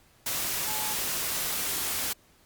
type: tone in noise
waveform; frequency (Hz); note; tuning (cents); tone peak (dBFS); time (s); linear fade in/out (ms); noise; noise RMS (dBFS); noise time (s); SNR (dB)
sine; 856; A5; -48; -37; 0.67-0.94; 5; white; -30; 0.26-2.13; -10
effects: pink hiss -61 dBFS RMS until 2.45 s + Opus 48 kbps